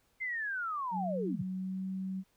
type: linear sweep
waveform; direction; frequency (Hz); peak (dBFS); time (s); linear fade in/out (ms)
sine; down; 2109 to 93.5; -33; 0.2-1.43; 20
type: tone with pitch glide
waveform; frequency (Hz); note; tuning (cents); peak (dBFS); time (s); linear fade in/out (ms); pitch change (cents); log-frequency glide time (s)
sine; 185.6 to 189.39; F#3 to F#3; +6 to +41; -34; 0.91-2.24; 50; +35; 1.4-1.85
effects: pink hiss -72 dBFS RMS until 2.36 s